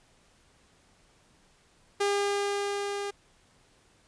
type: tone with level ramp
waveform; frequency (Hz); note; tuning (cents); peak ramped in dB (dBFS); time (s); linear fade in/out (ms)
sawtooth; 403.6; G#4; -49; -20 to -28; 2-3.11; 10
effects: pink hiss -63 dBFS RMS until 4.07 s + resampled to 22050 Hz